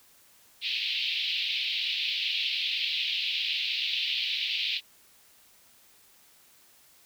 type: band-pass noise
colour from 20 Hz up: pink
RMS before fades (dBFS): -30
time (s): 0.61-4.81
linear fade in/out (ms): 50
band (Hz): 2500 to 4200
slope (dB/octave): 48
effects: white hiss -59 dBFS RMS until 7.05 s